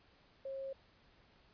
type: tone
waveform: sine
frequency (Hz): 540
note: C#5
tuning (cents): -45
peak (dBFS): -40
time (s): 0.45-0.73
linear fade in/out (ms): 5
effects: pink hiss -67 dBFS RMS until 1.53 s + resampled to 11025 Hz

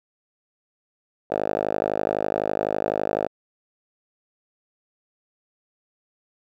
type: tone with band-pass filter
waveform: 5% pulse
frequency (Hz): 51.91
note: G#1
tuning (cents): 0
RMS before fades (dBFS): -25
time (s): 1.3-3.28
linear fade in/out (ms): 20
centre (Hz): 630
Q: 2.2
effects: none

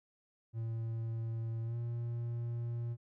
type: tone with pitch glide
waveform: triangle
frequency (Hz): 113.8 to 118.02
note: A#2 to A#2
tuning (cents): -41 to +22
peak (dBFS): -33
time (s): 0.53-2.97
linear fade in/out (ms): 50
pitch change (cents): +63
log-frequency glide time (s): 1.64-1.76
effects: none

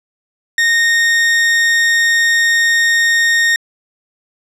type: tone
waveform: 40% pulse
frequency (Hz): 1849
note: A#6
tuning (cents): -15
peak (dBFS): -9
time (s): 0.58-3.56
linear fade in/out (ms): 2
effects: low-pass 9000 Hz 12 dB/octave

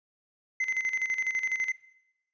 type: tone with tremolo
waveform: triangle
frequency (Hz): 2056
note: C7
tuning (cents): -31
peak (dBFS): -23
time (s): 0.6-1.72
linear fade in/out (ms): 5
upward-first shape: square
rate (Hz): 12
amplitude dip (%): 70
effects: noise-tail reverb RT60 0.9 s tail -20 dB re dry + resampled to 16000 Hz

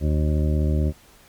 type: harmonic tone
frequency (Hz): 76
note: D#2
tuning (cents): -40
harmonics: 1 / 2 / 3 / 4 / 5 / 7 / 8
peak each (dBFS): -19 / -25 / -29 / -31 / -33 / -36 / -37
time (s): 0-0.93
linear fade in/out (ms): 50
effects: pink hiss -52 dBFS RMS until 1.28 s + MP3 96 kbps

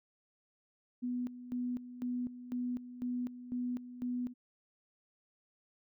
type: tone with tremolo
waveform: sine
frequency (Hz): 246.8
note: B3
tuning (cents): -1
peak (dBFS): -33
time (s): 1.02-4.34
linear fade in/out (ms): 20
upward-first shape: square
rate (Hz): 2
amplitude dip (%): 75
effects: none

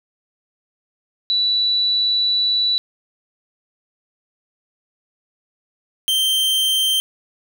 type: tone pair in turn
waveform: sine / 45% pulse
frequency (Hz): 3951 / 3136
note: B7 / G7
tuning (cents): 0 / 0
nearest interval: major third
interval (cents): 400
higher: first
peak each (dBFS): -15 / -15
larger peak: neither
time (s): 1.3-2.78 / 6.08-7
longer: first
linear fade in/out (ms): 0
effects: none

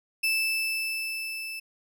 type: tone with level ramp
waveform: 35% pulse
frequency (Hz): 2637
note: E7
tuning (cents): 0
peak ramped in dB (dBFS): -21 to -33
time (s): 0.23-1.6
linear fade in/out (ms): 10
effects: none

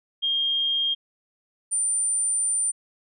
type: tone pair in turn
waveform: sine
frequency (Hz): 3222 / 9113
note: G7 / C#9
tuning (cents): +47 / +47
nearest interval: octave + tritone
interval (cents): 1800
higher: second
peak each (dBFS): -21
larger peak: neither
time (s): 0.22-0.95 / 1.71-2.72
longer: second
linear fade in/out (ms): 20
effects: none

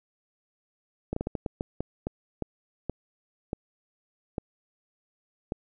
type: slowing click train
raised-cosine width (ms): 2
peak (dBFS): -16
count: 14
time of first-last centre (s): 1.13-5.521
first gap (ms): 34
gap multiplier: 1.34
effects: none

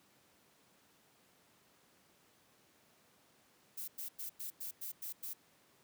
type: noise bursts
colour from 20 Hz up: violet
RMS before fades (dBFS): -43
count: 8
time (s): 3.77-5.336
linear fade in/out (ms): 10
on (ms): 110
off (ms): 98
effects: pink hiss -68 dBFS RMS until 5.83 s + high-pass 150 Hz 12 dB/octave

